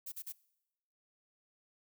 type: noise bursts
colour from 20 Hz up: violet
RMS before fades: -43 dBFS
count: 3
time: 0.06-0.325 s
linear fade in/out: 10 ms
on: 61 ms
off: 41 ms
effects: noise-tail reverb RT60 0.9 s tail -22 dB re dry